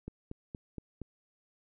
click train, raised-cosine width 3 ms, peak -27 dBFS, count 5, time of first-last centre 0.08-1.017 s, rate 4.27 Hz, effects none

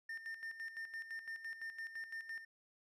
triangle tone with tremolo, 1810 Hz, A6, 48 cents sharp, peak -40 dBFS, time 0.09-2.45 s, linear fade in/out 5 ms, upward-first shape square, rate 5.9 Hz, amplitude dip 65%, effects resampled to 32000 Hz

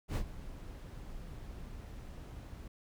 brown noise with ADSR envelope, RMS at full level -30 dBFS, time 0.08-2.68 s, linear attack 77 ms, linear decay 74 ms, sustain -16 dB, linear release 5 ms, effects none

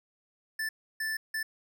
square tone bursts at uneven times, 1760 Hz, A6, in tune, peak -31 dBFS, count 3, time 0.59-0.69 / 1-1.17 / 1.34-1.43 s, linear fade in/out 5 ms, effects none

